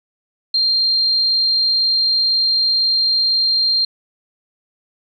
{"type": "tone", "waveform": "sine", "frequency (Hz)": 4186, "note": "C8", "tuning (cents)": 0, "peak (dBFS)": -13, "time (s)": [0.54, 3.85], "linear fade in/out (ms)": 5, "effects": []}